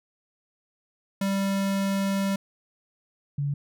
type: tone pair in turn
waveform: square / sine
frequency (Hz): 196 / 142.57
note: G3 / C#3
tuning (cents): 0 / +49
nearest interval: tritone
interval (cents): 551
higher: first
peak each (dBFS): -24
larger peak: neither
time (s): 1.21-2.36 / 3.38-3.54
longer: first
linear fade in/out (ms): 5
effects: none